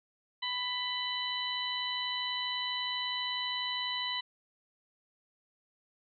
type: harmonic tone with a mistuned harmonic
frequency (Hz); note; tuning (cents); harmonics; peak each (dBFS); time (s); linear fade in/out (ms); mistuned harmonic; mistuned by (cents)
992; B5; +7; 1 / 2 / 3 / 4; -39 / -39 / -36 / -37; 0.42-4.21; 10; 3; +23
effects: none